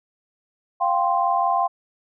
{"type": "chord", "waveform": "sine", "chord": "F suspended second", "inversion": "none", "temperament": "equal", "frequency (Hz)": [698.5, 784, 1046.5], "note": ["F5", "G5", "C6"], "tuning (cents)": [0, 0, 0], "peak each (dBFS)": -22, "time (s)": [0.8, 1.68], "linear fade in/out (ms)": 20, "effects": []}